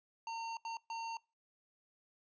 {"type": "tone bursts at uneven times", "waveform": "square", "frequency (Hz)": 913, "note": "A#5", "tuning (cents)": -36, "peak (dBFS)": -40, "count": 3, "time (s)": [[0.27, 0.57], [0.65, 0.77], [0.9, 1.17]], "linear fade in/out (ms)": 2, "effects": ["noise-tail reverb RT60 0.3 s tail -24 dB re dry", "resampled to 16000 Hz"]}